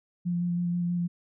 sine tone with vibrato, 174.61 Hz, F3, in tune, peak -25 dBFS, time 0.25-1.08 s, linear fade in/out 20 ms, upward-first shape square, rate 6.2 Hz, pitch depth 12 cents each way, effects none

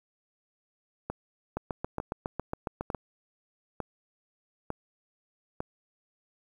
two click trains, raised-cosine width 1 ms, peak -18 / -17 dBFS, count 6 / 11, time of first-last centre 1.1-5.605 / 1.57-2.947 s, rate 1.11 / 7.26 Hz, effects 9-bit

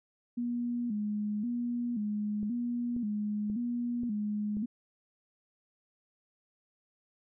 sine tone with vibrato, 224.2 Hz, A3, 33 cents sharp, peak -30 dBFS, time 0.37-4.66 s, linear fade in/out 10 ms, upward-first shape square, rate 0.94 Hz, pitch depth 120 cents each way
click train, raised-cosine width 3 ms, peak -32 dBFS, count 5, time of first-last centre 2.43-4.569 s, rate 1.87 Hz
effects none

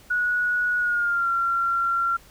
sine tone with pitch glide, 1462 to 1372 Hz, F#6 to F6, -21 to -31 cents, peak -20 dBFS, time 0.1-2.17 s, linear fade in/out 10 ms, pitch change -110 cents, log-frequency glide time 0.78-1.29 s, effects added 50 Hz sine -55 dBFS peak until 2.3 s + pink hiss -52 dBFS RMS until 2.3 s

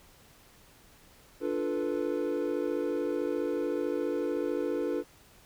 triangle chord, B half-diminished seventh, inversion first, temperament equal, 293.7 / 349.2 / 440 / 493.9 Hz, D4 / F4 / A4 / B4, 0 / 0 / 0 / 0 cents, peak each -32 dBFS, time 1.4-5.04 s, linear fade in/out 50 ms, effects pink hiss -58 dBFS RMS until 5.45 s

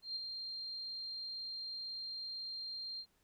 sine tone with ADSR envelope, 4186 Hz, C8, in tune, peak -36 dBFS, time 0.02-3.06 s, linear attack 140 ms, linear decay 15 ms, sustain -5 dB, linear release 67 ms, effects pink hiss -75 dBFS RMS until 3.23 s

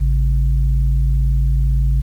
sine tone pair together, 53.97 / 136 Hz, A1 / C#3, -33 / -33 cents, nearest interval octave + major third, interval 1600 cents, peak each -12 / -19 dBFS, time 0-2.02 s, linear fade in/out 20 ms, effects tanh soft clip ceiling -6 dBFS + 8-bit

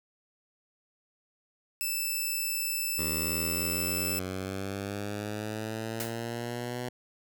5% pulse tone, 2637 Hz, E7, in tune, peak -20 dBFS, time 1.81-4.19 s, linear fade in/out 0 ms
10% pulse linear sweep, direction up, 77.78 to 124.2 Hz, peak -25 dBFS, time 2.98-6.89 s, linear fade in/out 5 ms
white noise with exponential decay, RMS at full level -32 dBFS, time 6-6.21 s, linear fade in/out 2 ms, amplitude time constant 44 ms
effects none

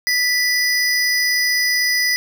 square tone pair together, 1975.5 / 4978 Hz, B6 / D#8, 0 / 0 cents, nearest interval octave + major third, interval 1600 cents, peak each -18 / -20 dBFS, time 0.07-2.16 s, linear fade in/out 0 ms, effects 9-bit

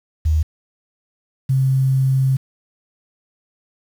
sine tone pair in turn, 77.78 / 132.9 Hz, D#2 / C3, 0 / +27 cents, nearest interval major sixth, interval 927 cents, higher second, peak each -13 dBFS, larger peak neither, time 0.25-0.43 / 1.49-2.37 s, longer second, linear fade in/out 10 ms, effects 7-bit

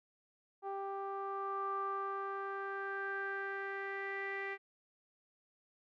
sawtooth tone with low-pass filter sweep, 393.1 Hz, G4, 5 cents sharp, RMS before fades -40 dBFS, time 0.62-4.58 s, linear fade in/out 50 ms, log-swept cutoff 940 to 2100 Hz, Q 7.2, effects none

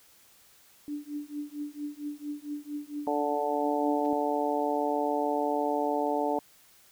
sine tone with tremolo, 293.7 Hz, D4, in tune, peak -30 dBFS, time 0.88-4.13 s, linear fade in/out 0 ms, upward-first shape triangle, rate 4.4 Hz, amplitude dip 100%
harmonic tone, 146.4 Hz, D3, 5 cents flat, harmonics 2 / 3 / 4 / 5 / 6, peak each -32 / -32 / -32 / -32 / -32 dBFS, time 3.07-6.39 s, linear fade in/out 2 ms
clicks, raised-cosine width 0.2 ms, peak -37 dBFS, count 2, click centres 4.051 / 4.059 s
effects white hiss -59 dBFS RMS until 6.91 s

